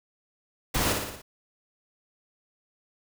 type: noise with echo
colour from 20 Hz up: pink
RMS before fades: -26 dBFS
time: 0.74-0.93 s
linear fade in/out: 10 ms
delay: 58 ms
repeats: 5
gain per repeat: -4 dB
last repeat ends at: 1.22 s
effects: none